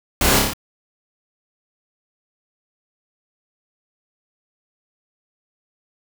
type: noise with echo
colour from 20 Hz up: pink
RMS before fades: -18 dBFS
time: 0.21-0.39 s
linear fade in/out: 2 ms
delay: 29 ms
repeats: 5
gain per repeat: -2 dB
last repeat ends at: 0.535 s
effects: none

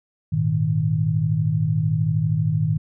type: chord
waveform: sine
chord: Ab suspended second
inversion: none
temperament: just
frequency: 103.83 / 116.8 / 155.74 Hz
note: Ab2 / Bb2 / Eb3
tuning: 0 / +4 / +2 cents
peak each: -24 / -24 / -20 dBFS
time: 0.32-2.78 s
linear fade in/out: 10 ms
effects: none

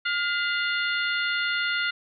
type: harmonic tone with a mistuned harmonic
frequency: 708 Hz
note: F5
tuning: 23 cents sharp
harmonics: 2 / 3 / 4 / 5 / 6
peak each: -26 / -30 / -32 / -34 / -36 dBFS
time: 0.05-1.91 s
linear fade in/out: 10 ms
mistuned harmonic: 3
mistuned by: -68 cents
effects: none

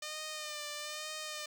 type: tone with vibrato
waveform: 5% pulse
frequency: 605 Hz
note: D#5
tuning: 49 cents flat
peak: -28 dBFS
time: 0.02-1.46 s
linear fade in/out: 5 ms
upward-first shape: sine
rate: 1.1 Hz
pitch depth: 39 cents each way
effects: none

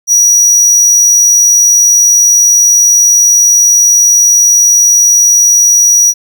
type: tone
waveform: square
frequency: 5800 Hz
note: F#8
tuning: 35 cents flat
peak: -4 dBFS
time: 0.07-6.14 s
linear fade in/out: 50 ms
effects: none

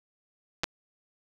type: clicks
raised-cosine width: 0.2 ms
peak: -10 dBFS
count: 2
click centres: 0.635 / 0.641 s
effects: 8-bit

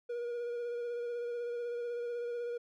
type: tone with vibrato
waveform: triangle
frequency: 477.6 Hz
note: A#4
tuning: 42 cents sharp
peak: -33 dBFS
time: 0.09-2.58 s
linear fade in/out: 10 ms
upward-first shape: sine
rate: 16 Hz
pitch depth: 21 cents each way
effects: none

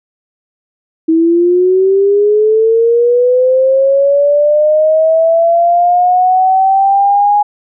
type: linear sweep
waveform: sine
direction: up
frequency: 320 to 830.6 Hz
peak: -6 dBFS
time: 1.08-7.43 s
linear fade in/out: 10 ms
effects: none

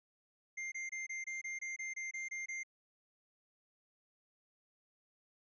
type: tone bursts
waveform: square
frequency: 2100 Hz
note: C7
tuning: 6 cents sharp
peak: -40 dBFS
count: 12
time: 0.57-2.634 s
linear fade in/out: 10 ms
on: 150 ms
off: 24 ms
effects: resampled to 16000 Hz

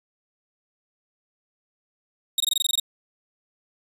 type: tone bursts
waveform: sawtooth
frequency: 3752 Hz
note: A#7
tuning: 11 cents sharp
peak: -16 dBFS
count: 10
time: 2.38-2.798 s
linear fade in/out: 2 ms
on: 22 ms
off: 22 ms
effects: resampled to 32000 Hz

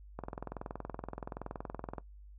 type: click train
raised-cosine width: 1 ms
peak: -25 dBFS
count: 39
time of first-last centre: 0.19-1.982 s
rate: 21.2 Hz
effects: noise-tail reverb RT60 0.1 s tail -18 dB re dry + added 50 Hz sine -50 dBFS peak until 2.38 s

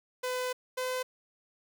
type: tone pair in turn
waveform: sawtooth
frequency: 504 / 509.6 Hz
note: B4 / C5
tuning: +35 / -46 cents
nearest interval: unison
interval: 19 cents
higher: second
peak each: -27 dBFS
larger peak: neither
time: 0.23-0.53 / 0.77-1.03 s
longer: first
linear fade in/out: 10 ms
effects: none

